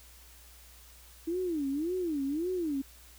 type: tone with vibrato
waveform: sine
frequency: 317.4 Hz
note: D#4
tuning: 35 cents sharp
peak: -29 dBFS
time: 1.27-2.82 s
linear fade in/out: 10 ms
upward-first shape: sine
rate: 1.8 Hz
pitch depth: 270 cents each way
effects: added 60 Hz sine -55 dBFS peak until 3.18 s + white hiss -56 dBFS RMS until 3.18 s